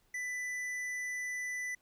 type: tone with hard clipping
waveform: sine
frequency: 1990 Hz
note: B6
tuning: 13 cents sharp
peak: -37 dBFS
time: 0.14-1.75 s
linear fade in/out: 5 ms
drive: 9 dB
effects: pink hiss -72 dBFS RMS until 1.81 s